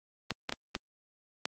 clicks, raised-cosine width 0.2 ms, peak -13 dBFS, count 5, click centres 0.307 / 0.494 / 0.524 / 0.751 / 1.455 s, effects high-pass 150 Hz 12 dB/octave + Opus 24 kbps

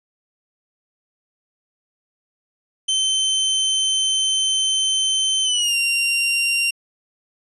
sawtooth tone with pitch glide, 3089 to 2768 Hz, G7 to F7, -26 to -16 cents, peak -14 dBFS, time 2.88-6.71 s, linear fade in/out 10 ms, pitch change -190 cents, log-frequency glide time 5.43-5.76 s, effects resampled to 24000 Hz

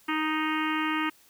harmonic tone, 311.1 Hz, D#4, in tune, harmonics 1 / 3 / 4 / 5 / 6 / 7 / 8 / 9 / 10, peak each -29 / -34 / -32 / -37 / -35 / -36 / -39 / -38 / -44 dBFS, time 0.08-1.1 s, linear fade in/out 10 ms, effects white hiss -59 dBFS RMS until 1.29 s

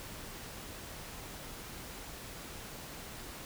silence, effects pink hiss -46 dBFS RMS until 3.45 s

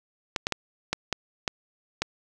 clicks, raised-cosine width 0.2 ms, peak -8 dBFS, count 7, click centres 0.362 / 0.469 / 0.523 / 0.93 / 1.127 / 1.478 / 2.02 s, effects none

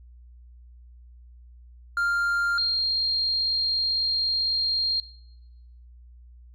triangle / sine tone pair in turn, 1396.9 / 4214 Hz, F6 / C8, 0 / +12 cents, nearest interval octave + perfect fifth, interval 1912 cents, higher second, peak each -20 / -21 dBFS, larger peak first, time 1.97-2.58 / 2.58-5 s, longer second, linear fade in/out 2 ms, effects noise-tail reverb RT60 0.9 s tail -19 dB re dry + added 60 Hz sine -46 dBFS peak until 6.54 s

